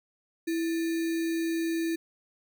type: tone with sample-and-hold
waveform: sine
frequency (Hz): 329.6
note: E4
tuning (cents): 0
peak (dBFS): -26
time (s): 0.47-1.96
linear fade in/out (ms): 10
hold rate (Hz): 2100
effects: none